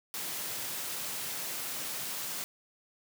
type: high-pass noise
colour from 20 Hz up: white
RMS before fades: -37 dBFS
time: 0.14-2.44 s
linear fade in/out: 0 ms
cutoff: 100 Hz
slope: 96 dB/octave
effects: none